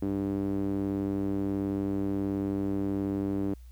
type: tone with band-pass filter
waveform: sawtooth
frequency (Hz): 98.6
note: G2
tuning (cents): +11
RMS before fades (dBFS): -30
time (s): 0.02-3.54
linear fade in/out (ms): 5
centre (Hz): 300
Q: 2.7
effects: added 60 Hz sine -45 dBFS peak until 3.71 s + white hiss -66 dBFS RMS until 3.71 s